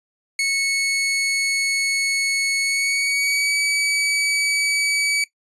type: tone with pitch glide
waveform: sawtooth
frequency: 2203 to 2283 Hz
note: C#7 to D7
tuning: -11 to -50 cents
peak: -15 dBFS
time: 0.39-5.24 s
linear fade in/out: 2 ms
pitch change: +61 cents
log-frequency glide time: 2.61-3.56 s
effects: noise-tail reverb RT60 0.1 s tail -17 dB re dry + resampled to 24000 Hz